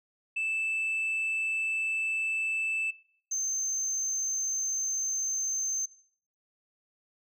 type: tone pair in turn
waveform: sine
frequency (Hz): 2637 / 6272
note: E7 / G8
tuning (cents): 0 / 0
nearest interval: octave + minor third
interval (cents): 1500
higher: second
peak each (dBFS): -26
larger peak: neither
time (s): 0.36-2.91 / 3.31-5.86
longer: neither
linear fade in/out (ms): 10
effects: noise-tail reverb RT60 0.6 s tail -21 dB re dry + tanh soft clip ceiling -26 dBFS